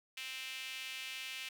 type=tone with high-pass filter; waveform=sawtooth; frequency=261.6 Hz; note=C4; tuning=in tune; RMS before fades=-44 dBFS; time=0.17-1.49 s; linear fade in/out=5 ms; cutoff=2600 Hz; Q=3.4; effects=none